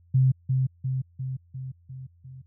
sine tone with echo, 130.81 Hz, C3, in tune, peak -16 dBFS, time 0.14-0.32 s, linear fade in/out 10 ms, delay 350 ms, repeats 6, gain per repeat -4 dB, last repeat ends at 2.42 s, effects added 86 Hz sine -55 dBFS peak until 2.46 s

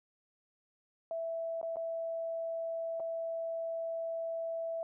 sine tone with dropouts, 660 Hz, E5, 2 cents sharp, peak -34 dBFS, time 1.11-4.83 s, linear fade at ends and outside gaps 1 ms, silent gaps 1.614-1.629 / 1.759-1.768 / 2.998-3.002 s, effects none

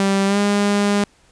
sawtooth tone with pitch glide, 196 to 203.5 Hz, G3 to G#3, 0 to -35 cents, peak -11 dBFS, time 0-1.04 s, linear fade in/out 2 ms, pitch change +65 cents, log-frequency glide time 0.26-0.38 s, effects pink hiss -55 dBFS RMS until 1.31 s + resampled to 22050 Hz

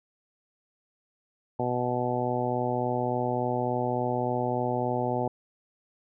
harmonic tone, 123.47 Hz, B2, in tune, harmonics 1 / 2 / 3 / 4 / 5 / 6 / 7, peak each -33 / -33 / -33 / -33 / -33 / -33 / -33 dBFS, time 1.59-5.28 s, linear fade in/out 5 ms, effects none

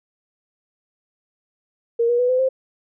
sine tone with pitch steps, 466.2 / 480.1 / 494.5 / 509.3 / 524.5 Hz, A#4 / B4 / B4 / C5 / C5, 0 / -49 / +2 / -47 / +4 cents, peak -15 dBFS, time 1.99-2.49 s, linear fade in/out 10 ms, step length 100 ms, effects none

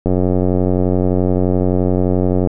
click train, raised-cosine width 2 ms, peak -3 dBFS, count 222, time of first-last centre 0.06-2.473 s, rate 91.6 Hz, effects none

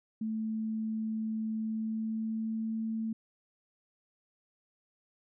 sine tone with pitch glide, 219.8 to 222.6 Hz, A3 to A3, -2 to +20 cents, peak -31 dBFS, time 0.21-3.13 s, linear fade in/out 5 ms, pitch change +22 cents, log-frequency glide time 1.56-2.8 s, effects none

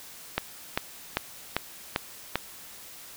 click train, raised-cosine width 0.3 ms, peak -8 dBFS, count 6, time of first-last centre 0.38-2.356 s, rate 2.53 Hz, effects white hiss -46 dBFS RMS until 3.16 s

